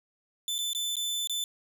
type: tone with dropouts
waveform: sawtooth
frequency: 3520 Hz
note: A7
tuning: in tune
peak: -26 dBFS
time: 0.48-1.44 s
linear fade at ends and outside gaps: 1 ms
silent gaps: 0.582-0.588 / 0.732-0.749 / 0.956-0.967 / 1.273-1.296 s
effects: none